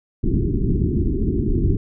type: low-pass noise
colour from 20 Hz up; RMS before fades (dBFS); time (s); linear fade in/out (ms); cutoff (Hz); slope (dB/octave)
pink; -19; 0.23-1.77; 5; 400; 96
effects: none